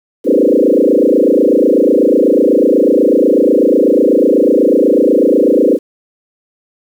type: tone with frequency modulation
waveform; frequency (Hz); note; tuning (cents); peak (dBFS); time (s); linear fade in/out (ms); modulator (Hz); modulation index
sine; 394.8; G4; +12; -6; 0.24-5.79; 50; 28.1; 4.9
effects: 7-bit